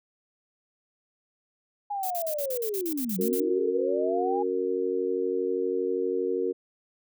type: linear two-way sweep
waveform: sine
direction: down then up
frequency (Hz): 830.6 to 178.6 to 830.6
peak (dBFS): -28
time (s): 1.9-4.43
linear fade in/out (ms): 10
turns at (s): 3.18
type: noise bursts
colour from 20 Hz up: violet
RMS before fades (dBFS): -34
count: 12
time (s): 2.03-3.401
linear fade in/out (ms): 2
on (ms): 73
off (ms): 45
type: harmonic tone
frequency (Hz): 92.5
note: F#2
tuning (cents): 0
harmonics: 3 / 4 / 5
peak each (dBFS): -34 / -28 / -28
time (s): 3.18-6.53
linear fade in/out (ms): 20
effects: none